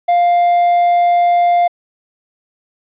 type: tone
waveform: triangle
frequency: 700 Hz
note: F5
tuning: 4 cents sharp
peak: -7 dBFS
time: 0.08-1.68 s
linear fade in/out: 10 ms
effects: resampled to 8000 Hz + 8-bit